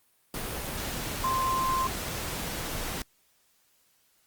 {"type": "tone in noise", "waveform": "sine", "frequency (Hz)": 1046.5, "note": "C6", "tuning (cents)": 0, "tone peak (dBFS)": -25, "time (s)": [1.24, 1.87], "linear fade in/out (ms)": 2, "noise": "pink", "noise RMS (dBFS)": -34, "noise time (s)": [0.34, 3.02], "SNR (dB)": 6, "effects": ["white hiss -67 dBFS RMS until 4.26 s", "Opus 32 kbps"]}